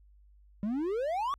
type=exponential sweep; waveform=triangle; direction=up; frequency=196 to 1174.7 Hz; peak=-27 dBFS; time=0.63-1.34 s; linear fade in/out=0 ms; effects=added 50 Hz sine -56 dBFS peak until 1.38 s + AAC 64 kbps